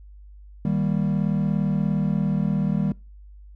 triangle chord, Eb major, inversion none, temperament equal, 155.56 / 196 / 233.1 Hz, Eb3 / G3 / Bb3, 0 / 0 / 0 cents, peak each -22 / -21 / -27 dBFS, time 0.65-2.92 s, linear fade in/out 2 ms, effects noise-tail reverb RT60 0.3 s tail -24 dB re dry + added 50 Hz sine -42 dBFS peak until 3.55 s

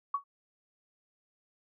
sine tone with exponential decay, 1124 Hz, C#6, 24 cents sharp, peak -24 dBFS, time 0.14-0.24 s, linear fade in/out 5 ms, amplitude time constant 20 ms, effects none

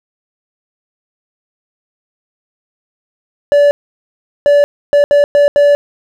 triangle tone bursts at uneven times, 577 Hz, D5, 31 cents flat, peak -3 dBFS, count 6, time 3.52-3.71 / 4.46-4.64 / 4.93-5.04 / 5.11-5.24 / 5.35-5.48 / 5.56-5.75 s, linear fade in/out 0 ms, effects none

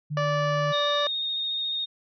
sine tone, 150 Hz, D3, 37 cents sharp, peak -27 dBFS, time 0.1-0.73 s, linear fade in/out 20 ms
harmonic tone, 582 Hz, D5, 16 cents flat, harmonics 1 / 2 / 3 / 4 / 5 / 6 / 7 / 8 / 9 / 10, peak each -26 / -28 / -33 / -43 / -39 / -50 / -48 / -47 / -50 / -50 dBFS, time 0.17-1.07 s, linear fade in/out 2 ms
sine tone with vibrato, 3700 Hz, A#7, 14 cents flat, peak -26 dBFS, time 0.72-1.86 s, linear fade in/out 20 ms, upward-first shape square, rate 14 Hz, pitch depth 11 cents each way
effects none

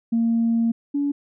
sine tone pair in turn, 230 / 285.2 Hz, A#3 / C#4, -23 / +49 cents, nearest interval major third, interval 372 cents, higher second, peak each -16 / -19 dBFS, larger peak first, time 0.12-0.72 / 0.94-1.12 s, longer first, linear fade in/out 10 ms, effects tanh soft clip ceiling -13 dBFS

